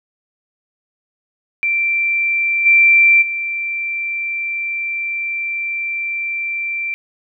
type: tone with level steps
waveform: sine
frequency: 2351 Hz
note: D7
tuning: 1 cent sharp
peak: -14 / -7 / -19 dBFS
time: 1.63-6.94 s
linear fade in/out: 0 ms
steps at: 2.65 / 3.21 s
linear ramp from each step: 20 ms
effects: none